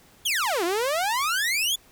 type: exponential two-way sweep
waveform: sawtooth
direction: down then up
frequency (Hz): 3520 to 329.6 to 3520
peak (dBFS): -19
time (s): 0.25-1.76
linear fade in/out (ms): 10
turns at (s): 0.64
effects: pink hiss -55 dBFS RMS until 1.91 s